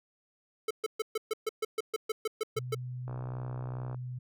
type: tone bursts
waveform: square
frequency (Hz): 437.4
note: A4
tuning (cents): -10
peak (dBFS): -29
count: 14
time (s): 0.68-2.748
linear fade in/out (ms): 5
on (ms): 27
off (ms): 130
type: tone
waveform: sine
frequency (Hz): 125.1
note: B2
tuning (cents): +23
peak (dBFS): -36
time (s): 2.56-4.19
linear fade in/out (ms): 10
type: click train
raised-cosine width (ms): 1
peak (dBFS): -30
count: 55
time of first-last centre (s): 3.08-3.945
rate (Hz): 62.4
effects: none